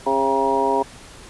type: harmonic tone with a mistuned harmonic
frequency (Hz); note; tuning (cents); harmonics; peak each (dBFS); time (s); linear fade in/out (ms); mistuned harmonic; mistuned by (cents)
135.6; C#3; -38; 2 / 3 / 4 / 5 / 6 / 7; -27 / -22 / -26 / -25 / -27 / -20; 0.06-0.83; 10; 6; -43
effects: pink hiss -42 dBFS RMS until 1.29 s + resampled to 24000 Hz